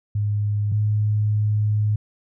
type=tone pair in turn; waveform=sine; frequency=103.83 / 105.71 Hz; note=G#2 / G#2; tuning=0 / +31 cents; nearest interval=unison; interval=31 cents; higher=second; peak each=-19 / -17 dBFS; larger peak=second; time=0.15-0.72 / 0.72-1.96 s; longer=second; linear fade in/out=5 ms; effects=none